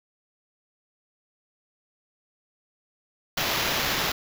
white noise with sample-and-hold, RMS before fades -26 dBFS, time 3.37-4.12 s, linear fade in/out 5 ms, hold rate 8820 Hz, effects none

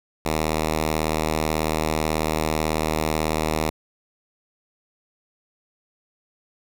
5% pulse tone, 78.2 Hz, D#2, 9 cents sharp, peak -10 dBFS, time 0.25-3.7 s, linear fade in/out 5 ms, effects none

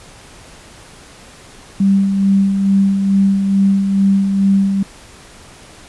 sine tone with tremolo, 196 Hz, G3, in tune, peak -8 dBFS, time 1.8-4.83 s, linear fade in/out 5 ms, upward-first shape sine, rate 2.3 Hz, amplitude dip 45%, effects pink hiss -40 dBFS RMS until 5.88 s + resampled to 24000 Hz

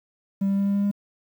triangle tone with pitch steps, 196 / 197.25 / 198.51 / 199.77 / 201 / 202.3 Hz, G3 / G3 / G3 / G3 / G3 / G#3, 0 / +11 / +22 / +33 / +44 / -45 cents, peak -17 dBFS, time 0.41-0.914 s, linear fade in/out 10 ms, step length 84 ms, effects tanh soft clip ceiling -14 dBFS + 9-bit

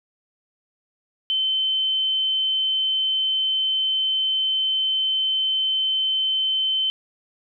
sine tone, 3075 Hz, G7, 34 cents flat, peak -19 dBFS, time 1.3-6.9 s, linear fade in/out 0 ms, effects none

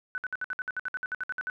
sine tone bursts, 1500 Hz, F#6, 23 cents sharp, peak -29 dBFS, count 16, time 0.15-1.499 s, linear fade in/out 0 ms, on 29 ms, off 59 ms, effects none

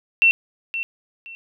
sine tone with echo, 2703 Hz, E7, 43 cents sharp, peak -11 dBFS, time 0.22-0.31 s, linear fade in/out 0 ms, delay 520 ms, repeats 2, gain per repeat -12 dB, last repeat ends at 1.35 s, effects none

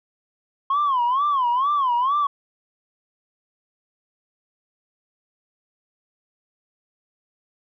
sine tone with vibrato, 1061 Hz, C6, 24 cents sharp, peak -16 dBFS, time 0.7-2.27 s, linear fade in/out 5 ms, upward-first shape sine, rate 2.2 Hz, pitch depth 190 cents each way, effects tanh soft clip ceiling -15 dBFS

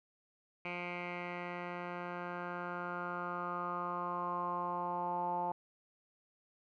10% pulse tone with low-pass filter sweep, 176.2 Hz, F3, 16 cents sharp, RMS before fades -39 dBFS, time 0.65-5.52 s, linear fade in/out 2 ms, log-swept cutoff 2300 to 850 Hz, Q 6.7, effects none

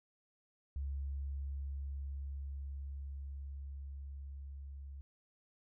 sine tone with level ramp, 69.3 Hz, C#2, in tune, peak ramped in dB -36 to -45 dBFS, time 0.76-5.01 s, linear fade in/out 0 ms, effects none

